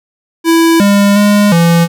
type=tone with pitch steps; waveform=square; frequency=330.6 / 201.6 / 205.6 / 168.9 Hz; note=E4 / G3 / G#3 / E3; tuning=+5 / +49 / -17 / +42 cents; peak=-6 dBFS; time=0.44-1.88 s; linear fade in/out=50 ms; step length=360 ms; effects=none